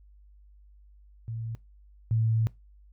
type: tone pair in turn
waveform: sine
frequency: 113.5 / 112.07 Hz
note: A#2 / A2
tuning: -46 / +32 cents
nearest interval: unison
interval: 22 cents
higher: first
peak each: -32 / -22 dBFS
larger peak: second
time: 1.28-1.55 / 2.11-2.47 s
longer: second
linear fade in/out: 0 ms
effects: noise-tail reverb RT60 0.2 s tail -20 dB re dry + added 50 Hz sine -52 dBFS peak until 2.92 s